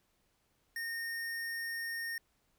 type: tone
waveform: square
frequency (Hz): 1840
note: A#6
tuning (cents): -23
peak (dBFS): -37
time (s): 0.76-2.18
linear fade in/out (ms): 2
effects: pink hiss -75 dBFS RMS until 2.58 s